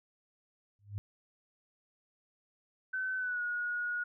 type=tone with exponential growth; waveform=sine; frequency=101.8 Hz; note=G#2; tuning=34 cents flat; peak=-31 dBFS; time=0.79-0.98 s; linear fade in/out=0 ms; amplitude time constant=41 ms
type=tone with pitch glide; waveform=sine; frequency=1523 to 1448.4 Hz; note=F#6 to F#6; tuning=+50 to -37 cents; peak=-32 dBFS; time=2.93-4.04 s; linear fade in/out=10 ms; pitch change=-87 cents; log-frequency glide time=3.17-3.42 s
effects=none